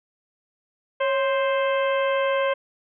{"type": "harmonic tone with a mistuned harmonic", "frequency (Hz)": 524, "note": "C5", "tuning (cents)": 2, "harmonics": [1, 2, 3, 4, 5, 6], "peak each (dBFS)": [-21, -27, -31, -33, -35, -37], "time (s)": [1, 2.54], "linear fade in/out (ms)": 10, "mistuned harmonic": 1, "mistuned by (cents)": 78, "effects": []}